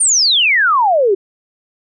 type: exponential sweep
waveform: sine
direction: down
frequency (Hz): 9397 to 370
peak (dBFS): -9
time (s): 0-1.15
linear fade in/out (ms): 10
effects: none